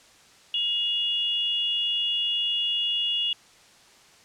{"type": "tone pair together", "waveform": "sine", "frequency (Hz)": [2858, 3386], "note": ["F7", "G#7"], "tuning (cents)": [39, 33], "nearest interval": "minor third", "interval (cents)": 294, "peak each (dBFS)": [-24, -29], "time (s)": [0.54, 3.33], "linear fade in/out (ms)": 2, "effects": ["white hiss -54 dBFS RMS until 4.24 s", "low-pass 7000 Hz 12 dB/octave"]}